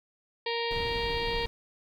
harmonic tone, 466.2 Hz, A#4, in tune, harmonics 1 / 2 / 4 / 5 / 6 / 7 / 8 / 9 / 10, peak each -32 / -35 / -38 / -39 / -40 / -40 / -41 / -42 / -42 dBFS, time 0.46-1.46 s, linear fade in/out 5 ms
brown noise, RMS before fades -37 dBFS, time 0.71-1.47 s, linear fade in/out 0 ms
effects none

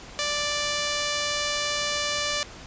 5% pulse tone, 587.3 Hz, D5, in tune, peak -13 dBFS, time 0.19-2.43 s, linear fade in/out 0 ms, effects pink hiss -43 dBFS RMS until 2.66 s + resampled to 16000 Hz

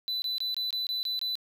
triangle tone bursts, 3994 Hz, B7, 19 cents sharp, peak -27 dBFS, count 8, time 0.08-1.354 s, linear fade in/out 0 ms, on 140 ms, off 22 ms, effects none

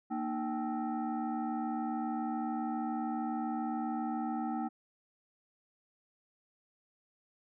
sine tone with frequency modulation, 233.1 Hz, A#3, in tune, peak -32 dBFS, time 0.1-4.69 s, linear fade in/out 20 ms, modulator 539 Hz, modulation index 1.3, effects none

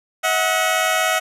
15% pulse tone pair together, 640.4 / 737 Hz, D#5 / F#5, +50 / -7 cents, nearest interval major second, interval 243 cents, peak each -13 dBFS, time 0.23-1.2 s, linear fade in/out 20 ms, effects resampled to 32000 Hz

